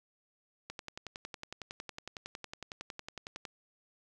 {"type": "click train", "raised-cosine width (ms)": 0.2, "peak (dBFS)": -24, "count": 31, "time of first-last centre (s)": [0.7, 3.452], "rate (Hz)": 10.9, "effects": []}